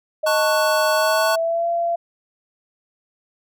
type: tone with pitch glide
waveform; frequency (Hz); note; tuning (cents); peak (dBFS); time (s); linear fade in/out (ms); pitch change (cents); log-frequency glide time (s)
sine; 622.3 to 682.6; D#5 to F5; 0 to -40; -18; 0.23-1.96; 10; +160; 0.92-1.68
type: chord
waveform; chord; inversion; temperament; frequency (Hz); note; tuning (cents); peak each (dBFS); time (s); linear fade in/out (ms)
square; F# minor; first; just; 888 / 1110 / 1480; A5 / C#6 / F#6; +16 / +2 / 0; -24; 0.26-1.36; 10
effects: none